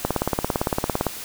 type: click train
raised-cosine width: 1 ms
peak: -6 dBFS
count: 19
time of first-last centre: 0.05-1.067 s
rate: 17.7 Hz
effects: white hiss -35 dBFS RMS until 1.24 s